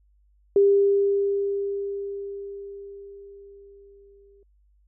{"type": "tone with exponential decay", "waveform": "sine", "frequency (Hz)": 399.3, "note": "G4", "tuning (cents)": 32, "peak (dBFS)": -13, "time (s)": [0.56, 4.43], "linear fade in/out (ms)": 2, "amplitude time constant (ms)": 840, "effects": ["added 50 Hz sine -58 dBFS peak until 4.87 s"]}